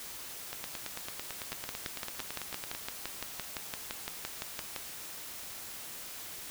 two click trains, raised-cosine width 0.2 ms, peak -18 / -20 dBFS, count 20 / 21, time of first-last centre 1.52-4.762 / 0.53-2.75 s, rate 5.86 / 9.01 Hz, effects white hiss -44 dBFS RMS until 6.5 s

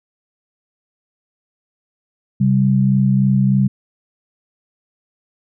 sine tone pair together, 132.8 / 196.12 Hz, C3 / G3, +26 / +1 cents, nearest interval perfect fifth, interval 675 cents, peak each -14 dBFS, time 2.4-3.68 s, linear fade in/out 10 ms, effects none

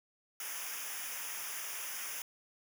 white noise with comb filter, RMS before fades -41 dBFS, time 0.4-2.22 s, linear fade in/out 2 ms, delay 0.24 ms, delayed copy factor -1, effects none

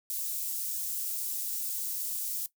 white high-pass noise, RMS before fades -34 dBFS, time 0.1-2.46 s, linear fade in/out 0 ms, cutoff 8000 Hz, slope 12 dB/octave, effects noise-tail reverb RT60 0.1 s tail -17 dB re dry

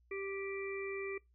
harmonic tone, 392 Hz, G4, in tune, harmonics 1 / 3 / 5 / 6, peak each -39 / -51 / -48 / -46 dBFS, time 0.11-1.18 s, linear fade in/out 5 ms, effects noise-tail reverb RT60 0.2 s tail -23 dB re dry + added 60 Hz sine -66 dBFS peak until 1.34 s

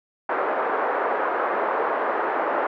pink band-pass noise, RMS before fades -24 dBFS, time 0.29-2.67 s, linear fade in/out 5 ms, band 420 to 1500 Hz, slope 24 dB/octave, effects none

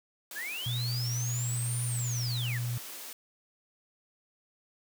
white high-pass noise, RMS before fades -43 dBFS, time 0.31-3.13 s, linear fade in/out 2 ms, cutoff 220 Hz, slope 24 dB/octave
sine linear two-way sweep, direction up then down, 1568 to 9500 to 1568 Hz, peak -35 dBFS, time 0.35-2.59 s, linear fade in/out 20 ms, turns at 1.83 s
sine tone, 121 Hz, B2, 35 cents flat, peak -30 dBFS, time 0.66-2.78 s, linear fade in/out 5 ms
effects none

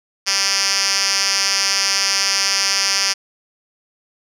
5% pulse tone with band-pass filter, 196 Hz, G3, in tune, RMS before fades -18 dBFS, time 0.26-3.14 s, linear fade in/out 20 ms, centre 4800 Hz, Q 3.3, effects none

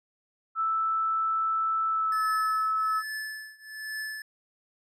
sine tone with pitch glide, 1318 to 1299.9 Hz, E6 to E6, -1 to -25 cents, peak -24 dBFS, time 0.55-3.03 s, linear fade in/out 50 ms, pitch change -24 cents, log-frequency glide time 1.87-2.23 s
square tone with tremolo, 1738 Hz, A6, 22 cents flat, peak -32 dBFS, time 2.12-4.22 s, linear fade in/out 2 ms, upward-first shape triangle, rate 1.2 Hz, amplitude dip 95%
effects resampled to 32000 Hz

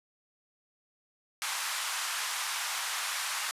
pink band-pass noise, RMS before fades -34 dBFS, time 1.42-3.51 s, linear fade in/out 0 ms, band 960 to 12000 Hz, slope 24 dB/octave, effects resampled to 32000 Hz

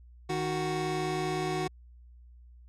25% pulse tone pair together, 155.56 / 370 Hz, D#3 / F#4, 0 / 0 cents, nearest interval octave + minor third, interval 1500 cents, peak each -30 / -27 dBFS, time 0.29-1.68 s, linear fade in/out 10 ms, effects added 60 Hz sine -50 dBFS peak until 2.68 s + low-pass 8000 Hz 12 dB/octave

